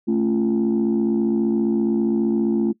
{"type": "chord", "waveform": "sine", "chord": "A augmented", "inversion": "none", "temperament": "just", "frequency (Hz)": [220, 275, 343.8], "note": ["A3", "C#4", "E#4"], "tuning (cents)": [0, -14, -27], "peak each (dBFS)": [-18, -23, -20], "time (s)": [0.07, 2.73], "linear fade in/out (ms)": 20, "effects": ["noise-tail reverb RT60 0.1 s tail -20 dB re dry", "tanh soft clip ceiling -12 dBFS"]}